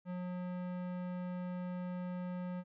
sine tone with tanh clipping, 180 Hz, F#3, 47 cents flat, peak -40 dBFS, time 0.05-2.64 s, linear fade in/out 50 ms, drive 18 dB, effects none

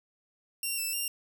5% pulse tone with pitch steps, 2755 / 2652 / 2786 Hz, F7 / E7 / F7, -24 / +10 / -5 cents, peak -22 dBFS, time 0.63-1.08 s, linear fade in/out 2 ms, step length 150 ms, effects none

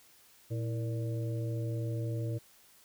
harmonic tone with a mistuned harmonic, 116.54 Hz, A#2, in tune, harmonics 1 / 3 / 4 / 5, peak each -32 / -42 / -44 / -46 dBFS, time 0.5-2.39 s, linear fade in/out 20 ms, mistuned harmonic 3, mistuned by -120 cents, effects white hiss -61 dBFS RMS until 2.84 s

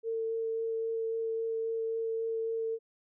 sine tone with vibrato, 451.4 Hz, A4, 44 cents sharp, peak -30 dBFS, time 0.03-2.79 s, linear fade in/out 50 ms, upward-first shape sine, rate 3.7 Hz, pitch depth 9 cents each way, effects none

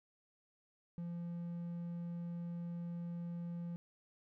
triangle tone, 171.8 Hz, F3, 28 cents flat, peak -38 dBFS, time 0.98-3.76 s, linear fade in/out 0 ms, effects none

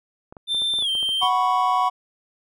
clicks, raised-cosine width 1 ms, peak -26 dBFS, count 11, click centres 0.325 / 0.368 / 0.546 / 0.62 / 0.739 / 0.788 / 0.824 / 0.952 / 1.029 / 1.091 / 1.233 s
triangle tone with pitch glide, 3567 to 3141 Hz, A7 to G7, +23 to +3 cents, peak -19 dBFS, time 0.47-1.3 s, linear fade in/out 50 ms, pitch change -220 cents, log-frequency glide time 0.8-0.89 s
triangle chord, F# suspended fourth, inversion none, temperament equal, 740 / 987.8 / 1108.7 Hz, F#5 / B5 / C#6, 0 / 0 / 0 cents, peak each -20 dBFS, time 1.21-1.9 s, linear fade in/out 20 ms
effects none

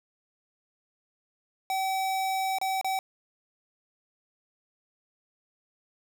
square tone with dropouts, 765 Hz, G5, 42 cents flat, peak -27 dBFS, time 1.7-2.99 s, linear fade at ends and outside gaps 1 ms, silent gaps 2.585-2.614 / 2.813-2.845 s, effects none

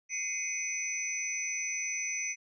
sine tone cluster, 2068 / 2231 / 2491 / 5980 Hz, C7 / C#7 / D#7 / F#8, -21 / +11 / +1 / +17 cents, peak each -40 / -40 / -39 / -34 dBFS, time 0.09-2.36 s, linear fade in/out 50 ms, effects none

